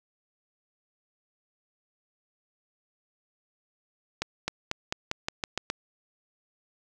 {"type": "accelerating click train", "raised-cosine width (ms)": 0.2, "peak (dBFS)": -11, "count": 9, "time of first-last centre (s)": [4.22, 5.701], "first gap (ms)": 260, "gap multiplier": 0.9, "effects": []}